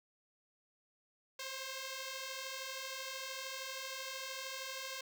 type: beating tone pair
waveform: 5% pulse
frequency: 522 / 535 Hz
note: C5 / C5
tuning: -4 / +38 cents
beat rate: 13 Hz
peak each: -34 / -32 dBFS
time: 1.39-5.01 s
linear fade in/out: 5 ms
effects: none